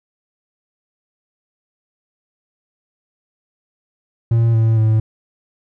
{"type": "tone with pitch steps", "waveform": "triangle", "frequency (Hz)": [115.3, 112.54, 109.84], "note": ["A#2", "A2", "A2"], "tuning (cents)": [-19, 40, -3], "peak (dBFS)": -9, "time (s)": [4.31, 5], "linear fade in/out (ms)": 5, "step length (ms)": 230, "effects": []}